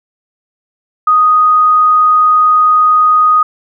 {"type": "tone", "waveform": "sine", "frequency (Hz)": 1244.5, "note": "D#6", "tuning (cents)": 0, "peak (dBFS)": -5, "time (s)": [1.07, 3.43], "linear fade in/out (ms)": 5, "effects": []}